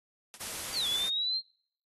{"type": "noise with exponential decay", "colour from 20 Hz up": "white", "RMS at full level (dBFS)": -42, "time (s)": [0.34, 0.45], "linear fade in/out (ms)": 0, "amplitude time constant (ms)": 23}
{"type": "noise", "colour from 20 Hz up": "white", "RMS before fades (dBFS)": -38, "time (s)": [0.4, 1.09], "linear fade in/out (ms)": 10}
{"type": "exponential two-way sweep", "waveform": "sine", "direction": "down then up", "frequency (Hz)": [4900, 3355, 4237], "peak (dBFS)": -28, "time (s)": [0.72, 1.42], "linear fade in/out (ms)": 50, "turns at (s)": 0.87}
{"effects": ["noise-tail reverb RT60 0.6 s tail -26 dB re dry", "AAC 32 kbps"]}